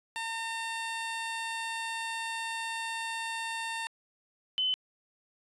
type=tone pair in turn; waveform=15% pulse / sine; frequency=908 / 3034 Hz; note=A#5 / F#7; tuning=-46 / +43 cents; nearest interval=octave + major sixth; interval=2089 cents; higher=second; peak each=-27 / -26 dBFS; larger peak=second; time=0.16-3.87 / 4.58-4.74 s; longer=first; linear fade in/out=0 ms; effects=resampled to 22050 Hz